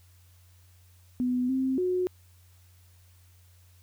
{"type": "tone with pitch steps", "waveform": "sine", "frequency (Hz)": [249.6, 262.8, 364.5], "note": ["B3", "C4", "F#4"], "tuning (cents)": [19, 8, -26], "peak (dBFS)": -24, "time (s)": [1.2, 2.07], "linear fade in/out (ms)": 0, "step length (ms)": 290, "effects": ["added 90 Hz sine -55 dBFS peak until 3.82 s", "white hiss -64 dBFS RMS until 3.82 s"]}